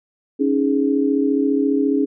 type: chord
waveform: sine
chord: C# suspended second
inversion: none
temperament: just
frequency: 277.2 / 311.8 / 415.8 Hz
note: C#4 / D#4 / G#4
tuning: 0 / +4 / +2 cents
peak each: -17 / -22 / -21 dBFS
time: 0.39-2.06 s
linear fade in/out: 20 ms
effects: none